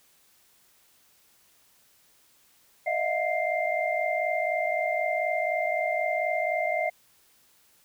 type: tone cluster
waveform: sine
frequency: 616 / 660 / 719 / 2098 Hz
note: D#5 / E5 / F#5 / C7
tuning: -17 / +2 / -50 / +4 cents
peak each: -30 dBFS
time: 2.86-6.9 s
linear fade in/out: 10 ms
effects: white hiss -62 dBFS RMS until 7.84 s